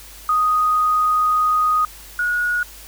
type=tone pair in turn; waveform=sine; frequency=1244.5 / 1451.4 Hz; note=D#6 / F#6; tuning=0 / -34 cents; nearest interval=minor third; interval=266 cents; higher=second; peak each=-14 / -17 dBFS; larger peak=first; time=0.29-1.85 / 2.19-2.63 s; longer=first; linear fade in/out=2 ms; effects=added 50 Hz sine -43 dBFS peak until 2.87 s + white hiss -41 dBFS RMS until 2.87 s